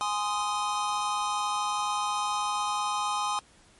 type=chord; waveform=square; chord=Ab major; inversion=none; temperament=just; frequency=830.6 / 1038.3 / 1245.9 Hz; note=Ab5 / C6 / Eb6; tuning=0 / -14 / +2 cents; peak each=-32 dBFS; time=0.01-3.39 s; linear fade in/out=0 ms; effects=pink hiss -58 dBFS RMS until 3.79 s + MP3 48 kbps